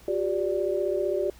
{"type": "tone cluster", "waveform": "sine", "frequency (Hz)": [362.2, 397.7, 585], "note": ["F#4", "G4", "D5"], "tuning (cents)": [-37, 25, -7], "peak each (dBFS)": -28, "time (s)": [0.08, 1.3], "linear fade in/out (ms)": 2, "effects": ["added 60 Hz sine -52 dBFS peak until 1.39 s", "pink hiss -54 dBFS RMS until 1.39 s"]}